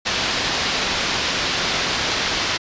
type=low-pass noise; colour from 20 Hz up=white; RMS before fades=-22 dBFS; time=0.05-2.58 s; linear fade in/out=20 ms; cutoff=5100 Hz; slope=24 dB/octave; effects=resampled to 16000 Hz